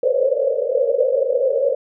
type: band-pass noise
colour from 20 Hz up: white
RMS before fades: -18 dBFS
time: 0.03-1.75 s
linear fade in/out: 2 ms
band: 480 to 560 Hz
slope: 96 dB/octave
effects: none